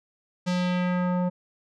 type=tone with low-pass filter sweep; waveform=square; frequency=179.8 Hz; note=F#3; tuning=49 cents flat; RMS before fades=-25 dBFS; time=0.46-1.3 s; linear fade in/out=20 ms; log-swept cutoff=6100 to 740 Hz; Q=1.4; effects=none